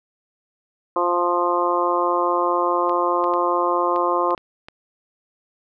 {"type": "harmonic tone", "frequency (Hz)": 175.2, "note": "F3", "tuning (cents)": 6, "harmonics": [2, 3, 4, 5, 6, 7], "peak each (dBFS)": [-24, -24, -27, -27, -21, -27], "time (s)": [0.96, 4.35], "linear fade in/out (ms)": 2}
{"type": "clicks", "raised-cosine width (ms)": 0.3, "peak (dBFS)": -22, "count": 7, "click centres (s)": [2.895, 3.241, 3.338, 3.961, 4.307, 4.378, 4.685]}
{"effects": []}